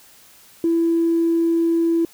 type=tone with tanh clipping; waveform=triangle; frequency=333.3 Hz; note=E4; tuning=19 cents sharp; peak=-15 dBFS; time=0.64-2.05 s; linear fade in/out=2 ms; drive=4 dB; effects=white hiss -49 dBFS RMS until 2.13 s

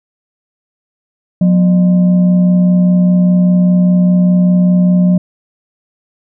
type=tone with frequency modulation; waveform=sine; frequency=180.5 Hz; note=F#3; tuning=43 cents flat; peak=-6 dBFS; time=1.41-5.18 s; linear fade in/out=5 ms; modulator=426 Hz; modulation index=0.3; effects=none

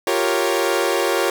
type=chord; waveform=sawtooth; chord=G half-diminished seventh; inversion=third; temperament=equal with one note detuned; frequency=350.2 / 392 / 466.2 / 554.4 Hz; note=F4 / G4 / Bb4 / Db5; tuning=+5 / 0 / 0 / 0 cents; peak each=-19 dBFS; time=0.07-1.3 s; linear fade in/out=2 ms; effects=none

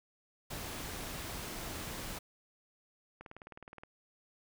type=noise; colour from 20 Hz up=pink; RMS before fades=-42 dBFS; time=0.5-2.19 s; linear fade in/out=10 ms
type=click train; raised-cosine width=0.5 ms; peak=-33 dBFS; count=13; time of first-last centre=3.21-3.835 s; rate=19.2 Hz
effects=none

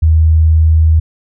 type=tone; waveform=sine; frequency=79.6 Hz; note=D#2; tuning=40 cents sharp; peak=-5 dBFS; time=0.02-1 s; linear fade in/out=10 ms; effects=none

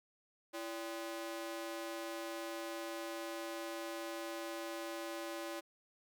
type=ring-modulated tone; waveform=sawtooth; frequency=455.3 Hz; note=A#4; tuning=41 cents flat; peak=-34 dBFS; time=0.53-5.61 s; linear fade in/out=20 ms; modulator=120 Hz; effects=none

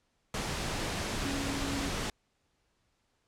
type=tone in noise; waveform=sine; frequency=277.2 Hz; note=C#4; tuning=in tune; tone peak=-35 dBFS; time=1.25-1.89 s; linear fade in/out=2 ms; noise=pink; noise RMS=-34 dBFS; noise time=0.34-2.1 s; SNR=-4 dB; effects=pink hiss -75 dBFS RMS until 3.27 s + low-pass 8000 Hz 12 dB/octave

